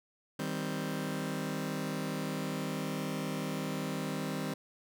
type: chord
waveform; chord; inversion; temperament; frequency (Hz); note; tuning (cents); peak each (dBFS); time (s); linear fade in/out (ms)
sawtooth; C minor; first; just; 156.98 / 196.22 / 261.6; Eb3 / G3 / C4; +16 / +2 / 0; -34; 0.39-4.54; 5
effects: none